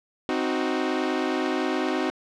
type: chord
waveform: sawtooth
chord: C diminished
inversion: none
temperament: equal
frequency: 261.6 / 311.1 / 370 Hz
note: C4 / Eb4 / Gb4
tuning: 0 / 0 / 0 cents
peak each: -24 dBFS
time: 0.29-2.1 s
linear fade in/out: 0 ms
effects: low-pass 4000 Hz 12 dB/octave